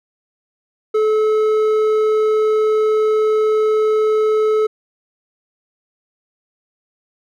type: tone with hard clipping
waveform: sine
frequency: 431.8 Hz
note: A4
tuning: 33 cents flat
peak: -14 dBFS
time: 0.94-4.67 s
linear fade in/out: 10 ms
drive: 6 dB
effects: none